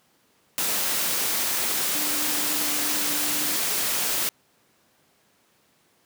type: tone in noise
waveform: sine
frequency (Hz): 297.1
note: D4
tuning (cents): +20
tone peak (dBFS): -36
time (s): 1.95-3.56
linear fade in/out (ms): 0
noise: white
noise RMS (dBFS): -25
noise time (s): 0.58-4.29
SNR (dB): -14
effects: pink hiss -63 dBFS RMS until 6.05 s + high-pass 150 Hz 12 dB/octave